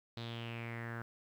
sawtooth tone with low-pass filter sweep, 116.54 Hz, A#2, in tune, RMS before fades -43 dBFS, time 0.17-1.02 s, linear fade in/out 0 ms, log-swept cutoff 4000 to 1500 Hz, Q 5.5, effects 11-bit

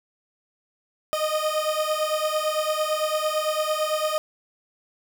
30% pulse beating tone pair, 613 / 621.9 Hz, D#5 / D#5, -26 / -1 cents, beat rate 8.9 Hz, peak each -23 dBFS, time 1.13-4.18 s, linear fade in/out 0 ms, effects none

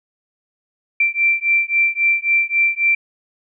sine beating tone pair, 2349 / 2352.7 Hz, D7 / D7, 0 / +2 cents, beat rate 3.7 Hz, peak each -17 dBFS, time 1-2.95 s, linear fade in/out 5 ms, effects none

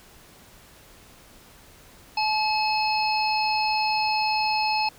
harmonic tone, 859 Hz, A5, 42 cents flat, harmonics 1 / 3 / 5 / 6, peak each -23 / -28 / -30 / -31 dBFS, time 2.17-4.89 s, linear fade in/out 5 ms, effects pink hiss -51 dBFS RMS until 4.98 s

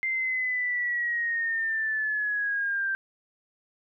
sine linear sweep, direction down, 2093 to 1568 Hz, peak -25 dBFS, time 0.03-2.95 s, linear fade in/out 0 ms, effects none

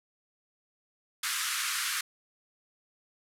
pink band-pass noise, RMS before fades -32 dBFS, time 1.23-2.01 s, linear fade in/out 5 ms, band 1200 to 13000 Hz, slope 48 dB/octave, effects none

